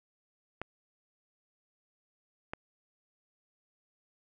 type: clicks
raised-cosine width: 0.5 ms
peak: -21 dBFS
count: 2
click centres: 0.616 / 2.535 s
effects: none